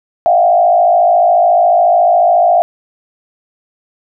sine tone with frequency modulation, 698.5 Hz, F5, in tune, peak -6 dBFS, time 0.26-2.62 s, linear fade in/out 0 ms, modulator 54.1 Hz, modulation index 1.1, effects none

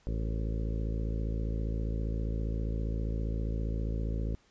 harmonic tone with a mistuned harmonic, 55 Hz, A1, in tune, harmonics 1 / 2 / 3 / 4 / 5 / 6 / 7 / 8 / 9 / 10, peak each -31 / -37 / -41 / -43 / -45 / -47 / -48 / -49 / -50 / -51 dBFS, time 0.07-4.35 s, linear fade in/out 0 ms, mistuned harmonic 9, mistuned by -62 cents, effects pink hiss -66 dBFS RMS until 4.5 s + resampled to 16000 Hz

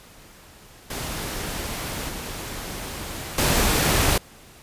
pink noise with level steps, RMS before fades -30 / -33 / -20 dBFS, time 0.9-4.18 s, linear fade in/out 5 ms, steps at 2.09 / 3.38 s, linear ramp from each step 2 ms, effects pink hiss -48 dBFS RMS until 4.62 s + resampled to 32000 Hz

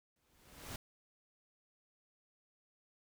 pink noise with exponential growth, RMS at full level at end -43 dBFS, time 0.16-0.76 s, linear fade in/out 2 ms, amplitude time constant 130 ms, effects none

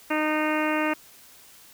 harmonic tone, 307.2 Hz, D#4, 22 cents flat, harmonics 1 / 2 / 3 / 4 / 5 / 6 / 7 / 8 / 9, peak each -26 / -29 / -31 / -32 / -33 / -34 / -34 / -35 / -36 dBFS, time 0.1-0.94 s, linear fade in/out 10 ms, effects white hiss -51 dBFS RMS until 1.73 s

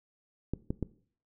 clicks, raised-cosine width 3 ms, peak -18 dBFS, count 3, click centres 0.536 / 0.705 / 0.827 s, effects noise-tail reverb RT60 0.5 s tail -19 dB re dry

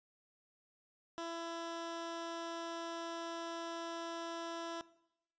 15% pulse tone, 334.5 Hz, E4, 25 cents sharp, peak -34 dBFS, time 1.18-4.81 s, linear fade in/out 0 ms, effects noise-tail reverb RT60 0.8 s tail -19 dB re dry + resampled to 16000 Hz

